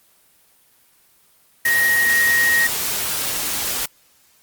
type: tone in noise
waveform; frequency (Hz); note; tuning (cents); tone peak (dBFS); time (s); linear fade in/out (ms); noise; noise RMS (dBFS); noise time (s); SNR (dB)
sine; 1879; A#6; +13; -14; 1.65-2.67; 5; white; -23; 1.65-3.86; +6
effects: white hiss -56 dBFS RMS until 4.42 s + Opus 24 kbps